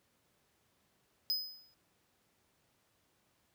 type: tone with exponential decay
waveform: square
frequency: 5030 Hz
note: D#8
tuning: 18 cents sharp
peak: -29 dBFS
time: 1.3-1.74 s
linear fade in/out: 0 ms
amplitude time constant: 95 ms
effects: pink hiss -74 dBFS RMS until 3.54 s + high-pass 80 Hz 12 dB/octave